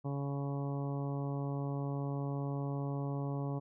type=harmonic tone with a mistuned harmonic; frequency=140.4 Hz; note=C#3; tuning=22 cents sharp; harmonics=1 / 2 / 3 / 4 / 5 / 6 / 7 / 8; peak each=-35 / -41 / -45 / -47 / -49 / -51 / -52 / -53 dBFS; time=0.04-3.6 s; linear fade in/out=20 ms; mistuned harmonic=8; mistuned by=-18 cents; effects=none